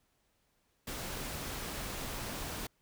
pink noise, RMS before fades -40 dBFS, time 0.87-2.67 s, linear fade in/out 5 ms, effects pink hiss -75 dBFS RMS until 2.81 s

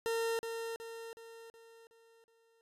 40% pulse tone with echo, 457 Hz, A#4, 34 cents flat, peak -31 dBFS, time 0.06-0.39 s, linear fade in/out 0 ms, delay 370 ms, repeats 6, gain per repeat -6 dB, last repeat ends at 2.61 s, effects resampled to 32000 Hz

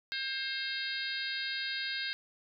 harmonic tone with a mistuned harmonic, 532 Hz, C5, 29 cents sharp, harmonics 3 / 4 / 5 / 6 / 7 / 8 / 9, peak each -38 / -42 / -44 / -44 / -40 / -42 / -42 dBFS, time 0.12-2.13 s, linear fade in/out 0 ms, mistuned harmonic 7, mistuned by +19 cents, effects none

